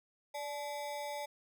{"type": "ring-modulated tone", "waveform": "square", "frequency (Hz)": 722, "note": "F#5", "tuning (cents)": -43, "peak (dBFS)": -36, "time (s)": [0.34, 1.26], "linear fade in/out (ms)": 10, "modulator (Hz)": 138, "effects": []}